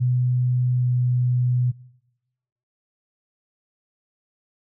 sine tone with pitch glide, 124.9 to 124.18 Hz, B2 to B2, +20 to +10 cents, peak -17 dBFS, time 0-1.72 s, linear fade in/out 20 ms, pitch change -10 cents, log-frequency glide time 0.78-0.85 s, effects noise-tail reverb RT60 1.0 s tail -23 dB re dry

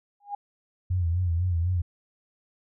sine tone with exponential growth, 815 Hz, G#5, 33 cents flat, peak -26 dBFS, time 0.2-0.35 s, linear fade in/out 5 ms, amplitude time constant 31 ms
sine tone with vibrato, 87.31 Hz, F2, in tune, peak -22 dBFS, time 0.9-1.82 s, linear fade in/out 10 ms, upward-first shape sine, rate 4 Hz, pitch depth 90 cents each way
effects none

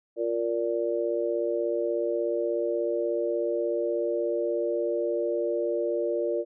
sine chord, Bb major, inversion second, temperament just, 349.6 / 466.2 / 582.7 Hz, F4 / Bb4 / D5, +2 / 0 / -14 cents, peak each -29 dBFS, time 0.16-6.45 s, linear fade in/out 50 ms, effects none

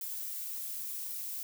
violet noise with flanger, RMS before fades -39 dBFS, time 0.01-1.43 s, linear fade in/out 2 ms, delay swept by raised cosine 1.8 to 3 ms, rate 3.5 Hz, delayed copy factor -0.55, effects none

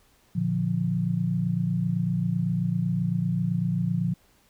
sine chord, Bb major, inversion none, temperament equal, 116.54 / 146.83 / 174.61 Hz, Bb2 / D3 / F3, 0 / 0 / 0 cents, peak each -29 / -29 / -25 dBFS, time 0.35-4.14 s, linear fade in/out 10 ms, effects pink hiss -62 dBFS RMS until 4.49 s

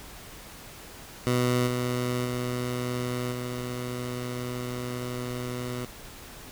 15% pulse tone with level steps, 123.7 Hz, B2, 3 cents sharp, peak -16 / -20 / -22 / -25 dBFS, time 1.27-5.85 s, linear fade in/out 0 ms, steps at 1.66 / 2.24 / 3.31 s, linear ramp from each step 20 ms, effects pink hiss -45 dBFS RMS until 6.51 s

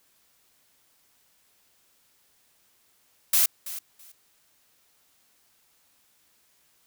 blue noise with echo, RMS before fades -20 dBFS, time 3.33-3.46 s, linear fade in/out 5 ms, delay 330 ms, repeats 2, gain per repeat -15 dB, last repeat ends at 4.12 s, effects white hiss -65 dBFS RMS until 6.86 s

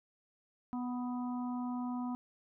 harmonic tone with a mistuned harmonic, 246.9 Hz, B3, in tune, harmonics 1 / 3 / 4 / 5, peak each -35 / -46 / -46 / -52 dBFS, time 0.73-2.15 s, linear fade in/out 0 ms, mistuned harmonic 5, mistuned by +21 cents, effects none

